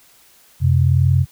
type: tone pair together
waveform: sine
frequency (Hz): 90.9 / 131.6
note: F#2 / C3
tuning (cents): -30 / +10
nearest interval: tritone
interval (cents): 640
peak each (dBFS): -14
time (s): 0.6-1.26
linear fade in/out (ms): 50
effects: white hiss -51 dBFS RMS until 1.31 s